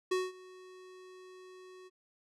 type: tone with ADSR envelope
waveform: square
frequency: 370 Hz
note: F#4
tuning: in tune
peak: -28 dBFS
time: 0.11-1.9 s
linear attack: 9 ms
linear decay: 200 ms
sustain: -23 dB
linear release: 32 ms
effects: low-pass 8000 Hz 12 dB/octave